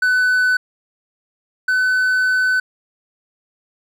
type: tone pair in turn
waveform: triangle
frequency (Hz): 1501 / 1509.3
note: F#6 / F#6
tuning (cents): +24 / +34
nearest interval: unison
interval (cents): 10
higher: second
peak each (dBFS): -11 / -12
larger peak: first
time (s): 0.02-0.57 / 1.68-2.6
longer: second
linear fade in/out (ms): 5
effects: none